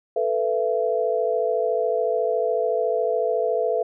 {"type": "chord", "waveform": "sine", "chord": "A suspended second", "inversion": "none", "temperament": "equal with one note detuned", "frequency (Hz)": [440, 493.9, 671.2], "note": ["A4", "B4", "E5"], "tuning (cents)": [0, 0, 31], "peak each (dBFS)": -24, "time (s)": [0.16, 3.83], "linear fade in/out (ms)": 5, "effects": []}